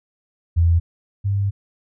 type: tone pair in turn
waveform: sine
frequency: 84.3 / 99.64 Hz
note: E2 / G2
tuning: +39 / +29 cents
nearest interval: minor third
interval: 290 cents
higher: second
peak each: -12 / -17 dBFS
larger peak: first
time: 0.56-0.8 / 1.24-1.51 s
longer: second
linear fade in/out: 20 ms
effects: none